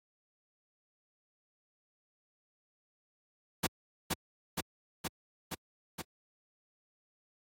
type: noise with echo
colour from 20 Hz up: pink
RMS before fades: -29 dBFS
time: 3.63-3.67 s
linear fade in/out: 10 ms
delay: 470 ms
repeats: 5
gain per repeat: -2 dB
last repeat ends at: 6.02 s
effects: high-pass 80 Hz 12 dB/octave + AAC 48 kbps